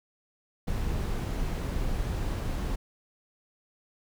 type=noise; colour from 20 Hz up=brown; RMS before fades=-30 dBFS; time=0.67-2.76 s; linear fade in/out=10 ms; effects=none